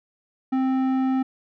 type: tone with low-pass filter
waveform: square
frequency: 262.3 Hz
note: C4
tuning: 4 cents sharp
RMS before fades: -22 dBFS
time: 0.52-1.23 s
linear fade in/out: 10 ms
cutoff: 1200 Hz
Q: 0.56
effects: none